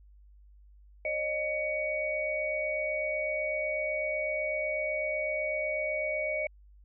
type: tone cluster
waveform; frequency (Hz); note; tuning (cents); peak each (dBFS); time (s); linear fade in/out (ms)
sine; 547 / 615 / 2250; C#5 / D#5 / C#7; -23 / -20 / +25; -38 / -32 / -32; 1.05-6.47; 2
effects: added 50 Hz sine -53 dBFS peak until 6.84 s